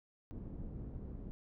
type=low-pass noise; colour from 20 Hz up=pink; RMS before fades=-45 dBFS; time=0.31-1.31 s; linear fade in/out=0 ms; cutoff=270 Hz; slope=12 dB/octave; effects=none